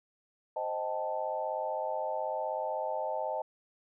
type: chord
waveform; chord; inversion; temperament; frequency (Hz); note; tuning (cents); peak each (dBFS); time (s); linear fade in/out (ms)
sine; A half-diminished seventh; first; equal; 523.3 / 622.3 / 784 / 880; C5 / Eb5 / G5 / A5; 0 / 0 / 0 / 0; -38 / -35 / -39 / -36; 0.56-3.42; 5
effects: none